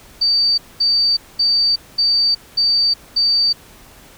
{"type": "tone bursts", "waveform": "sine", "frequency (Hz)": 4616, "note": "D8", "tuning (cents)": -31, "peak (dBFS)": -12, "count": 6, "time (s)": [0.21, 3.53], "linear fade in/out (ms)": 10, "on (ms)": 370, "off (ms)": 220, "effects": ["pink hiss -44 dBFS RMS until 4.17 s"]}